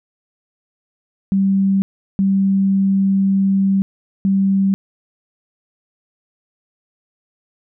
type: tone bursts at uneven times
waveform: sine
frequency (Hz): 194.5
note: G3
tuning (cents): -13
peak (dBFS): -12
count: 3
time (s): 1.32-1.82 / 2.19-3.82 / 4.25-4.74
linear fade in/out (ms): 0
effects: none